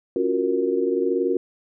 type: chord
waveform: sine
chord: Gb major seventh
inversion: second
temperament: equal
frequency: 277.2 / 349.2 / 370 / 466.2 Hz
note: Db4 / F4 / Gb4 / Bb4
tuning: 0 / 0 / 0 / 0 cents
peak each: -27 / -26 / -23 / -24 dBFS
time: 0.16-1.37 s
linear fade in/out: 2 ms
effects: none